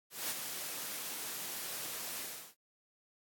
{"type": "noise with ADSR envelope", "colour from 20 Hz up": "white", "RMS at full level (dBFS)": -35, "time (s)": [0.1, 2.55], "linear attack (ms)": 200, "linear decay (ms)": 35, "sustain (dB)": -6, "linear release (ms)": 340, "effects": ["high-pass 150 Hz 12 dB/octave", "AAC 64 kbps"]}